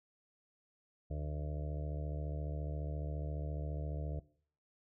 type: harmonic tone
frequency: 74.5 Hz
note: D2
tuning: 25 cents sharp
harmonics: 1 / 2 / 4 / 5 / 6 / 7 / 8 / 9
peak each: -38 / -42 / -51 / -57 / -52 / -54 / -53 / -54 dBFS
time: 1.1-4.2 s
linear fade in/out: 10 ms
effects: noise-tail reverb RT60 0.5 s tail -19 dB re dry